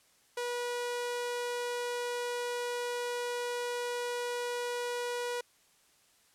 sawtooth tone, 485.3 Hz, B4, 30 cents flat, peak -29 dBFS, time 0.37-5.41 s, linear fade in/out 5 ms, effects white hiss -66 dBFS RMS until 6.34 s + low-pass 11000 Hz 12 dB/octave

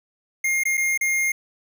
square tone with dropouts, 2127 Hz, C7, 28 cents sharp, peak -20 dBFS, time 0.44-1.32 s, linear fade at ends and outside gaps 5 ms, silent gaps 0.636-0.653 / 0.772-0.776 / 0.976-1.01 s, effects none

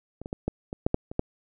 clicks, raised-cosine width 2 ms, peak -25 / -22 / -17 / -13 / -20 / -8 / -8 / -23 / -10 dBFS, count 9, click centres 0.216 / 0.259 / 0.329 / 0.48 / 0.729 / 0.865 / 0.944 / 1.115 / 1.194 s, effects none

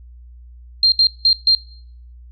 sine tone bursts at uneven times, 4186 Hz, C8, in tune, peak -9 dBFS, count 4, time 0.83-0.92 / 0.99-1.07 / 1.25-1.33 / 1.47-1.55 s, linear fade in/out 2 ms, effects noise-tail reverb RT60 0.6 s tail -20 dB re dry + added 60 Hz sine -38 dBFS peak until 2.31 s

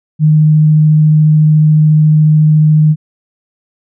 sine tone with vibrato, 153.8 Hz, D#3, 20 cents flat, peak -4 dBFS, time 0.19-2.96 s, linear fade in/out 50 ms, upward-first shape triangle, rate 14 Hz, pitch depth 9 cents each way, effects none

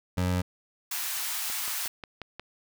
25% pulse tone, 90.2 Hz, F#2, 44 cents flat, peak -21 dBFS, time 0.17-0.42 s, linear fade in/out 10 ms
white high-pass noise, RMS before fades -32 dBFS, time 0.91-1.88 s, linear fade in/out 5 ms, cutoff 820 Hz, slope 24 dB/octave
click train, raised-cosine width 0.3 ms, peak -22 dBFS, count 6, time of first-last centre 1.5-2.396 s, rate 5.58 Hz
effects none

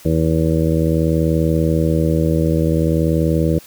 harmonic tone, 80.5 Hz, E2, 41 cents flat, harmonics 1 / 2 / 3 / 4 / 5 / 6 / 7, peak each -20 / -17 / -25 / -20 / -28 / -22 / -25 dBFS, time 0.05-3.59 s, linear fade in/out 5 ms, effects white hiss -43 dBFS RMS until 3.66 s

